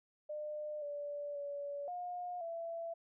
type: tone with pitch steps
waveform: sine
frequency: 602 / 580 / 571 / 714 / 669 Hz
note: D5 / D5 / D5 / F5 / E5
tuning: +43 / -22 / -49 / +38 / +25 cents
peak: -39 dBFS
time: 0.29-2.94 s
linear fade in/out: 10 ms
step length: 530 ms
effects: none